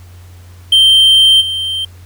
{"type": "tone with level steps", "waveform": "triangle", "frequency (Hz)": 3136, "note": "G7", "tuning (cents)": 0, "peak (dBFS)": [-3, -14], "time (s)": [0.72, 1.85], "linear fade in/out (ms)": 5, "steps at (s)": 1.4, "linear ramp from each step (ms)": 20, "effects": ["added 89 Hz sine -34 dBFS peak until 2.05 s", "pink hiss -46 dBFS RMS until 2.05 s"]}